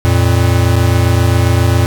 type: tone pair together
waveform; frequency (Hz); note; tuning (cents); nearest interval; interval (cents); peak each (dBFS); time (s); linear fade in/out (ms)
square; 87.31 / 114.77; F2 / A#2; 0 / -27; perfect fourth; 473; -12; 0.05-1.86; 0
effects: none